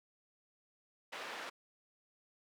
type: band-pass noise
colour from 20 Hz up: white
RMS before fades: -45 dBFS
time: 1.12-1.5 s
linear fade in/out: 10 ms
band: 380 to 2300 Hz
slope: 12 dB/octave
effects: none